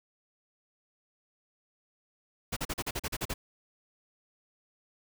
pink noise bursts, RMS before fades -33 dBFS, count 10, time 2.52-3.34 s, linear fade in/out 10 ms, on 46 ms, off 40 ms, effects none

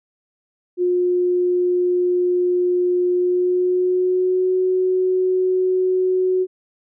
sine tone with pitch glide, 358 to 370.4 Hz, F4 to F#4, +43 to +2 cents, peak -15 dBFS, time 0.77-6.47 s, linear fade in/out 50 ms, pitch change +59 cents, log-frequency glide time 3.13-4.54 s, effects none

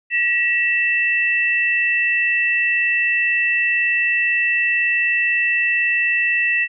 sine tone pair together, 1920.9 / 2661 Hz, B6 / E7, -49 / +16 cents, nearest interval tritone, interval 565 cents, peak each -18 dBFS, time 0.1-6.68 s, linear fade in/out 50 ms, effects none

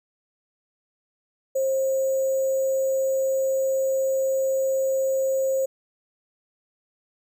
sine tone with sample-and-hold, 533 Hz, C5, 32 cents sharp, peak -20 dBFS, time 1.55-5.66 s, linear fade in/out 10 ms, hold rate 7350 Hz, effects none

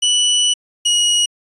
sawtooth tone pair in turn, 2960 / 2902 Hz, F#7 / F#7, 0 / -34 cents, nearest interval unison, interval 34 cents, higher first, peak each -9 dBFS, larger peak neither, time 0.02-0.54 / 0.85-1.26 s, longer first, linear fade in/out 10 ms, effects resampled to 24000 Hz

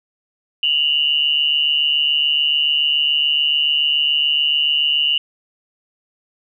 sine tone pair together, 2813 / 2960 Hz, F7 / F#7, +12 / 0 cents, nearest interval minor second, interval 88 cents, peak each -17 dBFS, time 0.63-5.18 s, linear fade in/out 2 ms, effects none

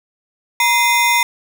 35% pulse ring-modulated tone, 1514 Hz, F#6, 39 cents sharp, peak -7 dBFS, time 0.6-1.23 s, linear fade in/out 2 ms, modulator 563 Hz, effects none

